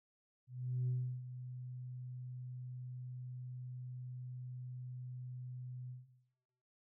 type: tone with ADSR envelope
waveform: sine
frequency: 125.6 Hz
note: B2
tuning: 30 cents sharp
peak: -31 dBFS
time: 0.47-6.09 s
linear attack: 410 ms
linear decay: 340 ms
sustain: -12 dB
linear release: 190 ms
effects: noise-tail reverb RT60 1.0 s tail -17 dB re dry + tanh soft clip ceiling -30 dBFS